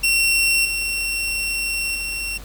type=tone with level steps; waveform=sawtooth; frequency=2726 Hz; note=F7; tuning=43 cents flat; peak=-12 / -18 / -21 dBFS; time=0.03-2.38 s; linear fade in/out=10 ms; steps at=0.65 / 1.95 s; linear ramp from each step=2 ms; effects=added 50 Hz sine -36 dBFS peak until 2.44 s + pink hiss -42 dBFS RMS until 2.44 s